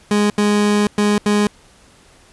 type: tone bursts at uneven times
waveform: 30% pulse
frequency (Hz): 207.3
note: G#3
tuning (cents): -3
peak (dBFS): -10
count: 4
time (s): 0.11-0.3 / 0.38-0.87 / 0.98-1.18 / 1.26-1.47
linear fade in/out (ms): 2
effects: pink hiss -49 dBFS RMS until 2.32 s + resampled to 24000 Hz